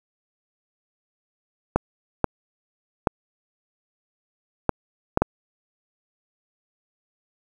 clicks, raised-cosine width 1 ms, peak -3 dBFS, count 6, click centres 1.76 / 2.243 / 3.072 / 4.693 / 5.174 / 5.22 s, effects 7-bit

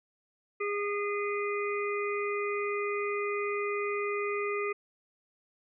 harmonic tone, 409.3 Hz, G#4, 25 cents flat, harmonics 1 / 3 / 5 / 6, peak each -31 / -36 / -38 / -39 dBFS, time 0.6-4.73 s, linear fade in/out 10 ms, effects none

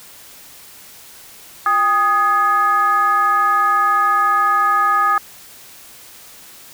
sine tone with frequency modulation, 1244.5 Hz, D#6, in tune, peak -12 dBFS, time 1.66-5.18 s, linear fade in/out 2 ms, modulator 443 Hz, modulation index 0.7, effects white hiss -41 dBFS RMS until 6.73 s

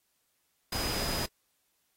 sine tone in noise, 4978 Hz, D#8, in tune, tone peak -36 dBFS, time 0.72-1.26 s, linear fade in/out 5 ms, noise pink, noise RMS -34 dBFS, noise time 0.72-1.26 s, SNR -5 dB, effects white hiss -75 dBFS RMS until 1.96 s + AAC 48 kbps

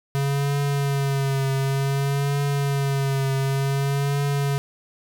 square tone with vibrato, 138.59 Hz, C#3, in tune, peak -21 dBFS, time 0.15-4.58 s, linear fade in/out 0 ms, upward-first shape triangle, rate 0.55 Hz, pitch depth 44 cents each way, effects none

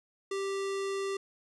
square tone, 392 Hz, G4, in tune, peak -32 dBFS, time 0.31-1.17 s, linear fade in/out 5 ms, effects resampled to 22050 Hz

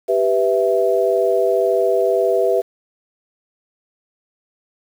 sine chord, E minor, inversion first, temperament equal, 392 / 493.9 / 659.3 Hz, G4 / B4 / E5, 0 / 0 / 0 cents, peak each -18 dBFS, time 0.08-2.62 s, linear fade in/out 20 ms, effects 7-bit

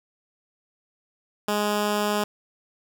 10% pulse tone, 208 Hz, G#3, 3 cents sharp, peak -14 dBFS, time 1.48-2.24 s, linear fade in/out 5 ms, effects none

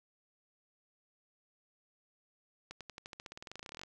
accelerating click train, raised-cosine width 0.2 ms, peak -28 dBFS, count 24, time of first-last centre 2.71-3.835 s, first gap 97 ms, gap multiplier 0.93, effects none

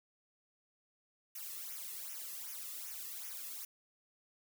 blue noise with flanger, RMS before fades -45 dBFS, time 1.35-3.65 s, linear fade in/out 5 ms, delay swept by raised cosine 0.23 to 1.33 ms, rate 2.6 Hz, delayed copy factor -0.85, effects none

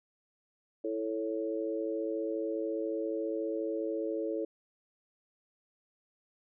sine chord, A major, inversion second, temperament equal, 329.6 / 440 / 554.4 Hz, E4 / A4 / C#5, 0 / 0 / 0 cents, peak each -35 / -35 / -37 dBFS, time 0.84-4.45 s, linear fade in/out 5 ms, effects none

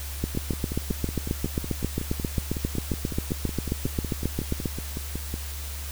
two click trains, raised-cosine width 3 ms, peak -18 / -12 dBFS, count 28 / 34, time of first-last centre 0.35-5.341 / 0.24-4.658 s, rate 5.41 / 7.47 Hz, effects added 71 Hz sine -33 dBFS peak until 5.91 s + white hiss -39 dBFS RMS until 5.91 s

